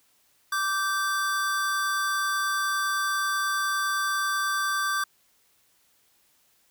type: tone pair together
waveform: square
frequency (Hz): 1169 / 1559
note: D6 / G6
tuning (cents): -8 / -10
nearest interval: perfect fourth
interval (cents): 498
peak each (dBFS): -28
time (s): 0.52-5.04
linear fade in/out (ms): 5
effects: white hiss -65 dBFS RMS until 6.7 s